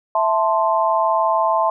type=chord; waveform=sine; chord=A minor; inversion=second; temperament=equal; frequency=659.3 / 880 / 1046.5 Hz; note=E5 / A5 / C6; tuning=0 / 0 / 0 cents; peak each=-19 dBFS; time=0.15-1.7 s; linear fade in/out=2 ms; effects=none